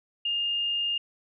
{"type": "tone", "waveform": "sine", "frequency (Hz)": 2823, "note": "F7", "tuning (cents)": 18, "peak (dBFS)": -25, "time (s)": [0.25, 0.98], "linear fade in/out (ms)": 5, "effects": []}